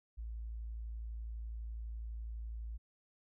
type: tone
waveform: sine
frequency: 56 Hz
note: A1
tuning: 31 cents sharp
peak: -40 dBFS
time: 0.17-2.78 s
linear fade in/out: 20 ms
effects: none